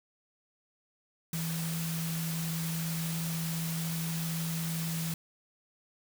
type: tone in noise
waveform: sine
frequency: 164.1 Hz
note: E3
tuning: 8 cents flat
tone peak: -32 dBFS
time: 1.33-5.14 s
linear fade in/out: 2 ms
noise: white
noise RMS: -39 dBFS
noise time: 1.33-5.14 s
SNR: +4 dB
effects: none